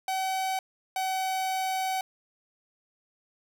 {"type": "tone pair in turn", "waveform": "45% pulse", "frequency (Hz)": [760, 757], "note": ["F#5", "F#5"], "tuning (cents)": [46, 39], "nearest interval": "unison", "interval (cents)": 7, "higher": "first", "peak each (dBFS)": -27, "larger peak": "neither", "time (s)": [[0.08, 0.59], [0.96, 2.01]], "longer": "second", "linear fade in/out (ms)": 2, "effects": []}